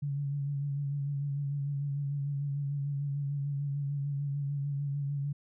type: tone with vibrato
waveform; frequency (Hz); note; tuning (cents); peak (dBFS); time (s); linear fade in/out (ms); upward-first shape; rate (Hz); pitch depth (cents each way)
sine; 141.6; C#3; +37; -30; 0.02-5.33; 10; sine; 6.7; 34
effects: none